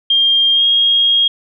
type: tone with pitch glide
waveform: sine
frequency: 3207 to 3261 Hz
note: G7 to G#7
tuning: +39 to -32 cents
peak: -9 dBFS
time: 0.1-1.28 s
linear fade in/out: 5 ms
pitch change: +29 cents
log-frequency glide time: 0.53-0.64 s
effects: none